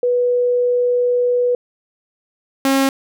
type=tone pair in turn; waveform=sine / sawtooth; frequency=490.4 / 270.7 Hz; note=B4 / C#4; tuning=-12 / -41 cents; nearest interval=minor seventh; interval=1029 cents; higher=first; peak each=-13 / -9 dBFS; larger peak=second; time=0.03-1.55 / 2.65-2.89 s; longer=first; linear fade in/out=2 ms; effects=none